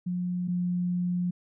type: tone pair in turn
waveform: sine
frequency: 178.8 / 177.9 Hz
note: F3 / F3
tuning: +41 / +32 cents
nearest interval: unison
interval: 9 cents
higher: first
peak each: -27 / -25 dBFS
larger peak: second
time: 0.06-0.48 / 0.48-1.31 s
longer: second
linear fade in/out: 10 ms
effects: none